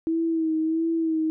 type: tone with vibrato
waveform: sine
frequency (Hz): 323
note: E4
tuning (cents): -35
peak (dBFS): -21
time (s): 0.07-1.3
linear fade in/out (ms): 0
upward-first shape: sine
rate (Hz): 1.5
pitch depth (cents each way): 38
effects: none